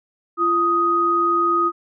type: tone pair together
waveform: sine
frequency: 342.5 / 1249 Hz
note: F4 / D#6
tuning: -34 / +6 cents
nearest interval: octave + minor seventh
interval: 2240 cents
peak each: -22 / -16 dBFS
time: 0.37-1.72 s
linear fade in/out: 50 ms
effects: none